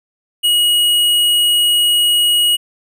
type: tone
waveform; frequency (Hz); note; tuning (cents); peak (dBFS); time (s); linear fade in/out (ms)
square; 2900; F#7; -35; -11; 0.43-2.57; 20
effects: none